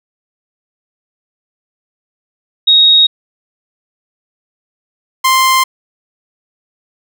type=tone pair in turn; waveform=sine / sawtooth; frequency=3762 / 1047.2 Hz; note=A#7 / C6; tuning=+15 / +1 cents; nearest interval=octave + minor seventh; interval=2214 cents; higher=first; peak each=-4 dBFS; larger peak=neither; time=2.67-3.07 / 5.24-5.64 s; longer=neither; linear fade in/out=10 ms; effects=none